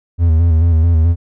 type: tone with vibrato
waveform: triangle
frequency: 82.41 Hz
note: E2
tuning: in tune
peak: -6 dBFS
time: 0.18-1.16 s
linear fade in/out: 50 ms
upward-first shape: square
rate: 4.6 Hz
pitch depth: 52 cents each way
effects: none